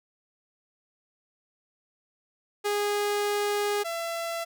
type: tone pair in turn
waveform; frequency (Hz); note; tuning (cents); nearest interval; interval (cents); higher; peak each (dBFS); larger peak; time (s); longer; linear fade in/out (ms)
sawtooth; 411.8 / 671.9; G#4 / E5; -15 / +33; minor sixth; 848; second; -21 / -26; first; 2.64-3.84 / 3.84-4.45; first; 20
effects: none